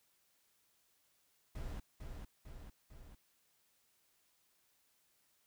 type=noise with echo; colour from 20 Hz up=brown; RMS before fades=-43 dBFS; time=1.55-1.8 s; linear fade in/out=5 ms; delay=450 ms; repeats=3; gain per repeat=-4 dB; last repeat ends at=3.15 s; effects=white hiss -75 dBFS RMS until 5.46 s